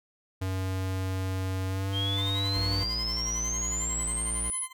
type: tone with pitch glide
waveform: square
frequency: 94.3 to 98.36 Hz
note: F#2 to G2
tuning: +33 to +6 cents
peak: -29 dBFS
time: 0.41-2.84 s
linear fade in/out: 10 ms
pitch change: +73 cents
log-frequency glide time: 1.67-1.97 s
type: exponential sweep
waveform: sine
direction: up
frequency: 3136 to 10548 Hz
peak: -29 dBFS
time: 1.92-4.68 s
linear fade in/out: 50 ms
type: tone with tremolo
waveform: 20% pulse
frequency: 1035 Hz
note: C6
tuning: 19 cents flat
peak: -34 dBFS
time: 2.17-4.73 s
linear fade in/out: 10 ms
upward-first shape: sine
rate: 11 Hz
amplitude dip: 85%
type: tone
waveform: 45% pulse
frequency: 58 Hz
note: A#1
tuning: 8 cents flat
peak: -33 dBFS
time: 2.56-4.5 s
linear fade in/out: 0 ms
effects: none